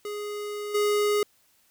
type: tone with level steps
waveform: square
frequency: 415.3 Hz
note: G#4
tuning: in tune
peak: -32 / -22 dBFS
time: 0.05-1.23 s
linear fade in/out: 2 ms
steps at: 0.74 s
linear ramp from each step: 10 ms
effects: white hiss -64 dBFS RMS until 1.7 s